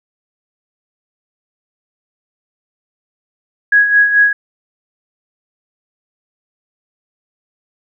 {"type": "tone with tremolo", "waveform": "sine", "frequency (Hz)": 1661.2, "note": "G#6", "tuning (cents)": 0, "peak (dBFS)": -5, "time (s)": [3.72, 4.33], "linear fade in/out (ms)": 5, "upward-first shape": "sine", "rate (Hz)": 4.6, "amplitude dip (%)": 60, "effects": []}